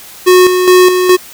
square tone with tremolo, 365.2 Hz, F#4, 23 cents flat, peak -3 dBFS, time 0.26-1.17 s, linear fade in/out 20 ms, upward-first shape square, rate 2.4 Hz, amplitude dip 50%, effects white hiss -33 dBFS RMS until 1.33 s

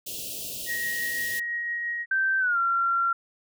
white band-stop noise, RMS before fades -35 dBFS, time 0.06-1.4 s, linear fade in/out 10 ms, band 690 to 2600 Hz, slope 96 dB/octave
sine tone with tremolo, 1889 Hz, A#6, 22 cents sharp, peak -26 dBFS, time 0.66-2.06 s, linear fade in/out 50 ms, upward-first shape triangle, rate 5.9 Hz, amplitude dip 25%
sine tone with pitch glide, 1557 to 1371.2 Hz, G6 to F6, -12 to -32 cents, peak -21 dBFS, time 2.11-3.13 s, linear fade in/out 5 ms, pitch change -220 cents, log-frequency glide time 2.39-2.58 s
effects none

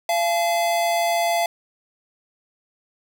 square tone pair together, 684.6 / 858 Hz, F5 / A5, -35 / -44 cents, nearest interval major third, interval 391 cents, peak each -20 / -27 dBFS, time 0.09-1.46 s, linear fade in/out 2 ms, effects none

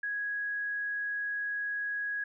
sine tone, 1661.2 Hz, G#6, in tune, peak -31 dBFS, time 0.03-2.24 s, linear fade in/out 5 ms, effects none

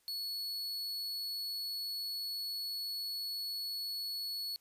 45% pulse tone, 4394 Hz, C#8, 16 cents flat, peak -36 dBFS, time 0.08-4.56 s, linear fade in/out 0 ms, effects white hiss -72 dBFS RMS until 4.6 s + resampled to 32000 Hz

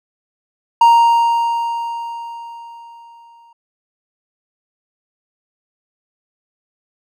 triangle tone with exponential decay, 932.3 Hz, A#5, in tune, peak -3 dBFS, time 0.81-3.53 s, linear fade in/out 5 ms, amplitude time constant 590 ms, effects none

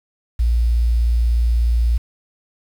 sine tone with quantisation, 58.27 Hz, A#1, in tune, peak -13 dBFS, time 0.39-1.98 s, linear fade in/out 10 ms, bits 7, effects none

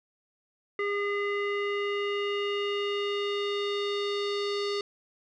square tone with low-pass filter sweep, 406.3 Hz, G#4, 38 cents flat, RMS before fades -30 dBFS, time 0.79-4.81 s, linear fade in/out 2 ms, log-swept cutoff 2000 to 4500 Hz, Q 3.2, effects none

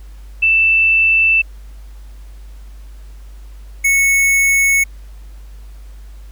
sine / square tone pair in turn, 2655 / 2206 Hz, E7 / C#7, +12 / -9 cents, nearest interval minor third, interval 321 cents, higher first, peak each -9 / -11 dBFS, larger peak first, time 0.42-1.42 / 3.84-4.84 s, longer neither, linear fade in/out 10 ms, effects added 50 Hz sine -32 dBFS peak until 6.31 s + pink hiss -51 dBFS RMS until 6.31 s

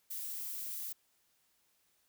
violet noise, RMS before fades -41 dBFS, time 0.1-0.93 s, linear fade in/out 10 ms, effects white hiss -74 dBFS RMS until 2.08 s

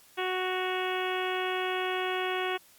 harmonic tone with a mistuned harmonic, 370 Hz, F#4, in tune, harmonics 1 / 2 / 3 / 4 / 5 / 6 / 7 / 8 / 9, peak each -32 / -35 / -37 / -38 / -39 / -40 / -40 / -41 / -42 dBFS, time 0.17-2.58 s, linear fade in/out 20 ms, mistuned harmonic 8, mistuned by -44 cents, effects white hiss -58 dBFS RMS until 2.78 s + Opus 48 kbps

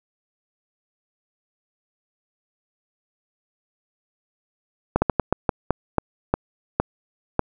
slowing click train, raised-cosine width 1 ms, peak -3 dBFS, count 11, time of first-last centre 4.96-7.393 s, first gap 60 ms, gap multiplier 1.29, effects none

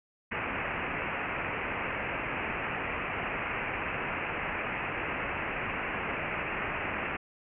white low-pass noise, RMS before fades -34 dBFS, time 0.31-7.17 s, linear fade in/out 10 ms, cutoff 2700 Hz, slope 96 dB/octave, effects none

